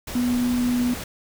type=tone in noise; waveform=sine; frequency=245.1 Hz; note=B3; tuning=13 cents flat; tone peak=-19 dBFS; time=0.15-0.94 s; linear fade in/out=5 ms; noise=pink; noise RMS=-33 dBFS; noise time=0.07-1.04 s; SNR=+11 dB; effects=none